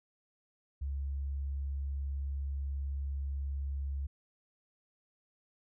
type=tone; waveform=sine; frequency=69.3 Hz; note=C#2; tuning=in tune; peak=-33 dBFS; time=0.81-4.07 s; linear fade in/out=10 ms; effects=none